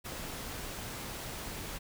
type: noise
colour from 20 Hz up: pink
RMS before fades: -41 dBFS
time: 0.04-1.79 s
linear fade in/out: 20 ms
effects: none